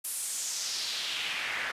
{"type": "noise with band-pass filter sweep", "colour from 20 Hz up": "pink", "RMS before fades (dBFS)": -34, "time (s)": [0.04, 1.72], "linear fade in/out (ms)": 10, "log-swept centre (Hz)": [11000, 1700], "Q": 2.3, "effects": ["resampled to 32000 Hz"]}